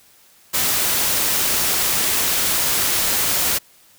white noise, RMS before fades -19 dBFS, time 0.53-3.59 s, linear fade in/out 20 ms, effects white hiss -52 dBFS RMS until 3.98 s

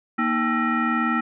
sine tone with frequency modulation, 784 Hz, G5, in tune, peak -19 dBFS, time 0.18-1.21 s, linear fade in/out 10 ms, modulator 549 Hz, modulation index 2, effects none

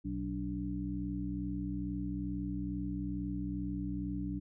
harmonic tone with a mistuned harmonic, 62.3 Hz, B1, 16 cents sharp, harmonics 1 / 2 / 3 / 5, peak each -41 / -43 / -39 / -38 dBFS, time 0.04-4.4 s, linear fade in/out 20 ms, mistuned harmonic 5, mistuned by -120 cents, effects none

